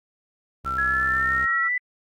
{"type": "tone with vibrato", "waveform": "sawtooth", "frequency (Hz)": 65.4, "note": "C2", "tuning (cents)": 0, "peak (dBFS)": -30, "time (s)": [0.64, 1.46], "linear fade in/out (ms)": 10, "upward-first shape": "sine", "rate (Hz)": 7.8, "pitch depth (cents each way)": 50}
{"type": "tone", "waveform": "sine", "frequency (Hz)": 1347, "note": "E6", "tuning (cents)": 37, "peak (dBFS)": -24, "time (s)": [0.65, 1.69], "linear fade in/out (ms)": 20}
{"type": "exponential sweep", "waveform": "sine", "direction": "up", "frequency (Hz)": [1670, 1996], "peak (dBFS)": -21, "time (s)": [0.78, 1.78], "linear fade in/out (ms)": 5}
{"effects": ["Opus 48 kbps"]}